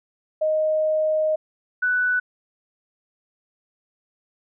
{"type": "tone pair in turn", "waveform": "sine", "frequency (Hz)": [622.3, 1488.2], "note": ["D#5", "F#6"], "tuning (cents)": [0, 10], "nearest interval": "octave + minor third", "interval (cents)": 1510, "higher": "second", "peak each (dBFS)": -18, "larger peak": "neither", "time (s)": [[0.41, 1.36], [1.82, 2.2]], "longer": "first", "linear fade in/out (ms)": 10, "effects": []}